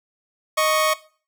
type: tone pair together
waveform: sawtooth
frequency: 622.2 / 1108.7 Hz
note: D#5 / C#6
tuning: 0 / 0 cents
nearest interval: minor seventh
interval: 1000 cents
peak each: -16 dBFS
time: 0.57-0.94 s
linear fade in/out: 10 ms
effects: noise-tail reverb RT60 0.4 s tail -18 dB re dry